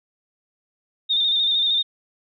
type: tone with vibrato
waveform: sine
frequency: 3645 Hz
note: A#7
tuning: 40 cents flat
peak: -17 dBFS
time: 1.09-1.83 s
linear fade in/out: 20 ms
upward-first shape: square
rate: 13 Hz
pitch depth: 33 cents each way
effects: none